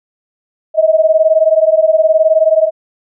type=beating tone pair; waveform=sine; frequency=626 / 645 Hz; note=D#5 / E5; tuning=+10 / -38 cents; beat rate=19 Hz; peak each=-10 dBFS; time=0.74-2.71 s; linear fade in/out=50 ms; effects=none